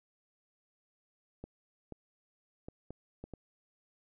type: clicks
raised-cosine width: 2 ms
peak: -30 dBFS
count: 6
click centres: 1.44 / 1.923 / 2.685 / 2.906 / 3.24 / 3.337 s
effects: none